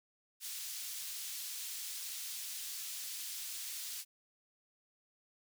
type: high-pass noise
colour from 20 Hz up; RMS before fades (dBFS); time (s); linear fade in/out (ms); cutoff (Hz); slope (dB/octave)
pink; -43; 0.4-4.05; 50; 4200; 12
effects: none